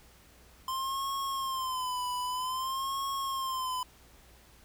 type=tone with vibrato; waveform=square; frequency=1041 Hz; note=C6; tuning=9 cents flat; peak=-32 dBFS; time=0.68-3.83 s; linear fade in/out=2 ms; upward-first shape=sine; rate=0.52 Hz; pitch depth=84 cents each way; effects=added 60 Hz sine -60 dBFS peak until 4.64 s + pink hiss -59 dBFS RMS until 4.64 s